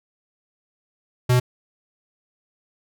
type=tone; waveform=square; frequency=124.7 Hz; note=B2; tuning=17 cents sharp; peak=-15 dBFS; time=1.29-1.4 s; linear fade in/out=10 ms; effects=none